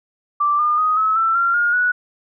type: tone with pitch steps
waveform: sine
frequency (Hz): 1172 / 1210.5 / 1250.3 / 1291.4 / 1333.9 / 1377.7 / 1423 / 1469.8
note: D6 / D#6 / D#6 / E6 / E6 / F6 / F6 / F#6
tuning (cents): -4 / -48 / +8 / -36 / +20 / -24 / +32 / -12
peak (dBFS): -14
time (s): 0.4-1.92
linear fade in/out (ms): 10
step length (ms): 190
effects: none